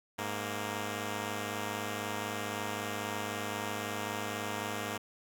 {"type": "tone pair together", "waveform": "5% pulse", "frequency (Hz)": [103.83, 233.1], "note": ["G#2", "A#3"], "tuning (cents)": [0, 0], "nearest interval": "octave + major second", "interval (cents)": 1400, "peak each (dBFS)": -26, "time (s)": [0.18, 4.98], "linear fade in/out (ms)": 10, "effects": []}